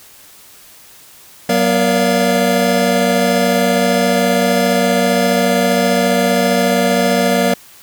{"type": "tone cluster", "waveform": "square", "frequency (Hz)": [186.7, 241.8, 470.6, 575, 692], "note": ["F#3", "B3", "A#4", "D5", "F5"], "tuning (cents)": [16, -36, 16, -37, -16], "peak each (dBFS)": -19, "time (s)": [1.49, 7.54], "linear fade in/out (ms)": 5, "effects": ["white hiss -42 dBFS RMS until 7.82 s"]}